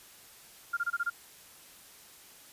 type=tone bursts; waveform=sine; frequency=1400 Hz; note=F6; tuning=4 cents sharp; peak=-27 dBFS; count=6; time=0.73-1.101 s; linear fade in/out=10 ms; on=41 ms; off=25 ms; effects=white hiss -54 dBFS RMS until 2.52 s + resampled to 32000 Hz